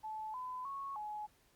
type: tone with pitch steps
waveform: sine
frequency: 868 / 1010 / 1103 / 844 Hz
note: A5 / B5 / C#6 / G#5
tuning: -24 / +39 / -9 / +28 cents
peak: -40 dBFS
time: 0.03-1.27 s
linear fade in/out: 20 ms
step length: 310 ms
effects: pink hiss -70 dBFS RMS until 1.55 s + Opus 48 kbps